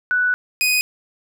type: tone pair in turn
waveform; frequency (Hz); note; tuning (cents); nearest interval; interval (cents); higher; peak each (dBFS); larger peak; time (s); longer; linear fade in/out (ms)
sine / sawtooth; 1483 / 2494; F#6 / D#7; +4 / +3; major sixth; 899; second; -15 / -12; second; 0.11-0.34 / 0.61-0.81; first; 0
effects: none